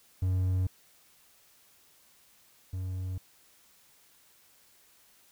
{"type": "tone pair in turn", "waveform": "triangle", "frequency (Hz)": [92.5, 92.5], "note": ["F#2", "F#2"], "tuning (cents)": [0, 0], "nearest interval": "unison", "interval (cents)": 0, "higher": "neither", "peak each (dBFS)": [-23, -30], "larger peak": "first", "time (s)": [[0.22, 0.67], [2.73, 3.18]], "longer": "neither", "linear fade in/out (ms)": 5, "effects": ["white hiss -62 dBFS RMS until 5.31 s"]}